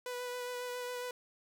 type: tone with vibrato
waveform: sawtooth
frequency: 493.9 Hz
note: B4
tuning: in tune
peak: -34 dBFS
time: 0.06-1.11 s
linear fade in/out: 2 ms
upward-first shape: sine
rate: 7.3 Hz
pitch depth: 15 cents each way
effects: none